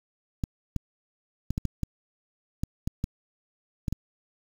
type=clicks; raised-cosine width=5 ms; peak=-15 dBFS; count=11; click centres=0.438 / 0.763 / 1.506 / 1.579 / 1.653 / 1.833 / 2.635 / 2.875 / 3.041 / 3.882 / 3.926 s; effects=7-bit